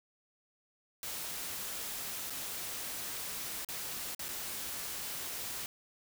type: noise with dropouts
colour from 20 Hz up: white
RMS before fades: -40 dBFS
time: 1.03-5.66 s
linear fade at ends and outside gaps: 1 ms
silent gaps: 2.299-2.304 / 3.648-3.687 / 4.148-4.193 / 4.284-4.288 s
effects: none